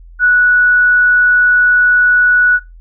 sine tone, 1472 Hz, F#6, 9 cents flat, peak -6 dBFS, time 0.19-2.6 s, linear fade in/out 50 ms, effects noise-tail reverb RT60 0.2 s tail -19 dB re dry + added 42 Hz sine -34 dBFS peak until 2.8 s

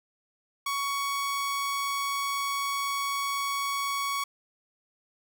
sawtooth tone, 1118 Hz, C#6, 14 cents sharp, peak -24 dBFS, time 0.66-4.24 s, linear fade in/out 5 ms, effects none

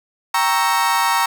35% pulse chord, G diminished seventh, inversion none, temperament equal, 784 / 932.3 / 1108.7 / 1318.5 Hz, G5 / Bb5 / Db6 / Fb6, 0 / 0 / 0 / 0 cents, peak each -22 / -16 / -20 / -22 dBFS, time 0.34-1.26 s, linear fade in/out 5 ms, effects none

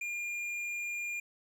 triangle tone with tanh clipping, 2409 Hz, D7, 43 cents sharp, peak -36 dBFS, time 0.01-1.2 s, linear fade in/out 5 ms, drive 13 dB, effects none

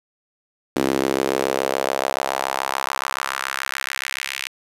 sawtooth tone with high-pass filter sweep, 67 Hz, C2, 42 cents sharp, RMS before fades -24 dBFS, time 0.76-4.48 s, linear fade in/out 0 ms, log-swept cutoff 300 to 2400 Hz, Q 2.1, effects resampled to 32000 Hz + 7-bit

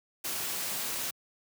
white noise, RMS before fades -34 dBFS, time 0.24-1.11 s, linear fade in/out 10 ms, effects high-pass 100 Hz 12 dB/octave

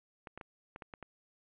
clicks, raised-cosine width 0.5 ms, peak -30 dBFS, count 7, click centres 0.272 / 0.376 / 0.412 / 0.761 / 0.822 / 0.938 / 1.027 s, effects resampled to 8000 Hz + 11-bit

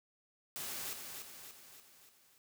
white noise with echo, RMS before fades -42 dBFS, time 0.56-0.93 s, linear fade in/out 0 ms, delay 290 ms, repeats 5, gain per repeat -5 dB, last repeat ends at 2.38 s, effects high-pass 80 Hz 12 dB/octave

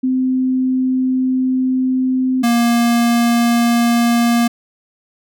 sine / square tone pair in turn, 258.1 / 235.8 Hz, C4 / A#3, -23 / +20 cents, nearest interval major second, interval 157 cents, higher first, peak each -13 / -12 dBFS, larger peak second, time 0.03-2.43 / 2.43-4.48 s, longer first, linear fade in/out 10 ms, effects none

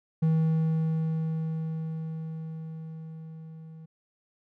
triangle tone with level ramp, 160.2 Hz, E3, 49 cents flat, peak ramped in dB -18 to -41 dBFS, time 0.22-3.86 s, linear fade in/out 10 ms, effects none

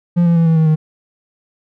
triangle tone with pitch steps, 173.4 / 169.73 / 166.14 / 162.63 / 159.19 / 155.83 Hz, F3 / F3 / E3 / E3 / D#3 / D#3, -12 / -49 / +14 / -23 / +40 / +3 cents, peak -7 dBFS, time 0.16-0.76 s, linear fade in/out 20 ms, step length 100 ms, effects none

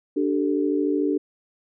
sine chord, D suspended fourth, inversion none, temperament equal with one note detuned, 293.7 / 386.4 / 440 Hz, D4 / G4 / A4, 0 / -25 / 0 cents, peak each -22 / -25 / -27 dBFS, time 0.16-1.18 s, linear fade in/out 10 ms, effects none

